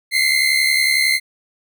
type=tone pair together; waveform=30% pulse; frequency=2051 / 2122 Hz; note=C7 / C7; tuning=-35 / +24 cents; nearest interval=minor second; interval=59 cents; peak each=-14 dBFS; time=0.11-1.2 s; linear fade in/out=50 ms; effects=none